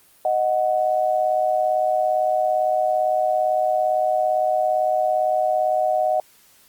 sine tone pair together, 622.3 / 740 Hz, D#5 / F#5, 0 / 0 cents, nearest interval minor third, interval 300 cents, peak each -20 dBFS, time 0.25-6.2 s, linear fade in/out 2 ms, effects white hiss -54 dBFS RMS until 6.68 s + Opus 32 kbps

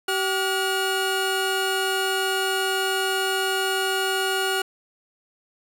25% pulse tone pair together, 383.7 / 1439.5 Hz, G4 / F#6, -37 / -48 cents, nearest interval octave + major seventh, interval 2289 cents, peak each -21 dBFS, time 0.08-4.62 s, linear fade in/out 5 ms, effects none

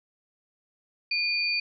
sine tone pair together, 2434 / 4584 Hz, D#7 / D8, -39 / -43 cents, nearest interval major seventh, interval 1096 cents, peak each -26 / -28 dBFS, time 1.11-1.6 s, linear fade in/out 5 ms, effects none

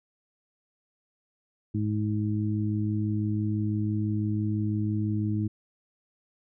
harmonic tone, 106 Hz, G#2, 36 cents sharp, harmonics 1 / 2 / 3, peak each -27 / -30 / -32 dBFS, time 1.74-5.48 s, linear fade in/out 10 ms, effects none

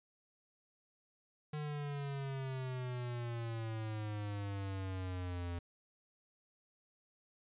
square exponential sweep, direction down, 151.5 to 85.8 Hz, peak -39 dBFS, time 1.53-5.59 s, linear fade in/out 5 ms, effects resampled to 8000 Hz

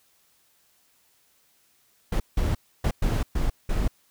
brown noise bursts at uneven times, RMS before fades -23 dBFS, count 6, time 2.12-2.2 / 2.37-2.55 / 2.84-2.91 / 3.02-3.23 / 3.35-3.5 / 3.69-3.88 s, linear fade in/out 5 ms, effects white hiss -64 dBFS RMS until 4.1 s

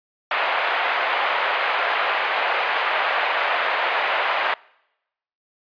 pink band-pass noise, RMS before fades -22 dBFS, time 0.31-4.54 s, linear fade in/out 2 ms, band 620 to 2800 Hz, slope 24 dB/octave, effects noise-tail reverb RT60 0.9 s tail -25 dB re dry + resampled to 11025 Hz

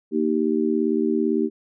sine chord, Eb major, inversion second, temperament just, 233.3 / 311.1 / 388.9 Hz, Bb3 / Eb4 / G4, +2 / 0 / -14 cents, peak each -23 dBFS, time 0.11-1.5 s, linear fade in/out 50 ms, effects none

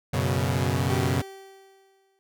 sawtooth chord, F# suspended fourth, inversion none, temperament equal with one note detuned, 92.5 / 122.41 / 138.59 Hz, F#2 / B2 / C#3, 0 / -15 / 0 cents, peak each -23 dBFS, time 0.13-1.22 s, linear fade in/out 10 ms
30% pulse tone with exponential decay, 387.5 Hz, G4, 20 cents flat, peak -25 dBFS, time 0.9-2.19 s, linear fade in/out 0 ms, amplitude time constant 280 ms
effects none

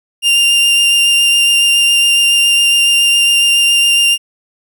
40% pulse tone with vibrato, 2794 Hz, F7, in tune, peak -7 dBFS, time 0.22-4.18 s, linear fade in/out 50 ms, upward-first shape triangle, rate 7.2 Hz, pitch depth 12 cents each way, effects none

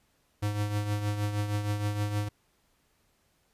square tone with tremolo, 103.83 Hz, G#2, in tune, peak -26 dBFS, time 0.42-2.29 s, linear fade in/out 10 ms, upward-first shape triangle, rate 6.4 Hz, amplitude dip 60%, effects pink hiss -70 dBFS RMS until 3.53 s + resampled to 32000 Hz

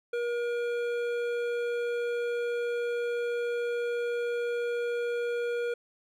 triangle tone with hard clipping, 476.9 Hz, A#4, 39 cents sharp, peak -30 dBFS, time 0.13-5.74 s, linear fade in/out 5 ms, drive 15 dB, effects none

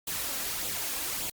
white noise with flanger, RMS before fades -33 dBFS, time 0.07-1.3 s, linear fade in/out 5 ms, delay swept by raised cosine 0.26 to 3.76 ms, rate 1.7 Hz, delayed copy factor +0.5, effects Opus 48 kbps

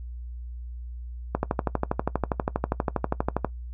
click train, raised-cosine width 1 ms, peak -9 dBFS, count 27, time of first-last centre 1.35-3.447 s, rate 12.4 Hz, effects noise-tail reverb RT60 0.1 s tail -18 dB re dry + added 60 Hz sine -34 dBFS peak until 3.73 s

